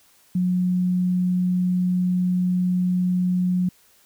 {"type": "tone", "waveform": "sine", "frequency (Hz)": 181, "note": "F#3", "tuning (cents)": -38, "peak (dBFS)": -18, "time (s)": [0.35, 3.69], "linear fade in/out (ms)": 5, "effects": ["white hiss -57 dBFS RMS until 4.05 s"]}